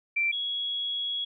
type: tone pair in turn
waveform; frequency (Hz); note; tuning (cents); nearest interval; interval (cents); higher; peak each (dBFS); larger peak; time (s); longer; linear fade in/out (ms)
sine; 2349 / 3336; D7 / G#7; 0 / +7; tritone; 607; second; -23 / -28; first; 0.16-0.32 / 0.32-1.25; second; 10
effects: none